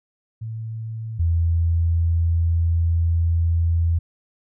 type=tone pair in turn; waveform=sine; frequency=111.7 / 83.68 Hz; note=A2 / E2; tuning=+27 / +27 cents; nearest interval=perfect fourth; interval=500 cents; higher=first; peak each=-27 / -16 dBFS; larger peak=second; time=0.41-1.19 / 1.19-3.99 s; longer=second; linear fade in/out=10 ms; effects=none